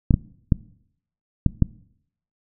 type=clicks; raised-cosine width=5 ms; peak=-3 dBFS; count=5; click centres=0.108 / 0.141 / 0.522 / 1.463 / 1.623 s; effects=noise-tail reverb RT60 0.7 s tail -21 dB re dry